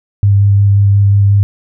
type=tone with vibrato; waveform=sine; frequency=100.3 Hz; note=G2; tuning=40 cents sharp; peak=-5 dBFS; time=0.23-1.43 s; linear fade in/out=0 ms; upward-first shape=square; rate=5.6 Hz; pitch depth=10 cents each way; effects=none